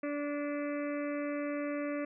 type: harmonic tone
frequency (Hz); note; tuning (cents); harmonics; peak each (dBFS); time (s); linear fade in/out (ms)
290.5; D4; -19; 1 / 2 / 4 / 5 / 6 / 7 / 8 / 9; -35 / -37 / -46 / -50 / -50 / -48 / -51 / -54; 0.03-2.05; 5
effects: none